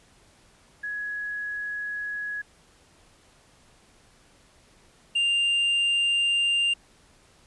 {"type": "tone pair in turn", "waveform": ["sine", "triangle"], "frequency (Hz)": [1676, 2794], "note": ["G#6", "F7"], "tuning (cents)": [15, 0], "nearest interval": "major sixth", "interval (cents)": 885, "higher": "second", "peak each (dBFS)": [-29, -19], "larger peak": "second", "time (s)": [[0.83, 2.42], [5.15, 6.74]], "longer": "neither", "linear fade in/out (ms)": 10, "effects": ["pink hiss -58 dBFS RMS until 7.46 s", "resampled to 24000 Hz"]}